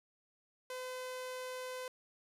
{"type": "tone", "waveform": "sawtooth", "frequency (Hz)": 509, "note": "C5", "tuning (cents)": -48, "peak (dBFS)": -37, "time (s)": [0.7, 1.88], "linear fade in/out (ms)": 2, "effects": ["resampled to 32000 Hz"]}